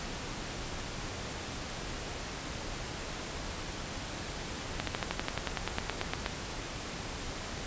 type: slowing click train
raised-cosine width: 0.3 ms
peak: -14 dBFS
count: 16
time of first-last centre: 4.8-6.262 s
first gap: 73 ms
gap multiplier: 1.04
effects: pink hiss -39 dBFS RMS until 7.66 s + resampled to 16000 Hz